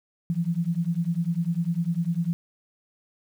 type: beating tone pair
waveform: sine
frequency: 164.6 / 174.6 Hz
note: E3 / F3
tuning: -2 / 0 cents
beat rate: 10 Hz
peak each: -26 dBFS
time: 0.3-2.33 s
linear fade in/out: 0 ms
effects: 9-bit